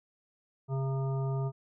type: harmonic tone with a mistuned harmonic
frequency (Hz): 134.9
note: C#3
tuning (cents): -47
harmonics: 1 / 3 / 5 / 7 / 9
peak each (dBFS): -29 / -39 / -43 / -46 / -48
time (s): 0.68-1.52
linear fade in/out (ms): 50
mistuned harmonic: 7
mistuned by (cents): -28
effects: none